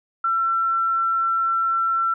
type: tone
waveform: sine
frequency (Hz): 1348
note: E6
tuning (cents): +38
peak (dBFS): -18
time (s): 0.24-2.14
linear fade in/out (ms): 5
effects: none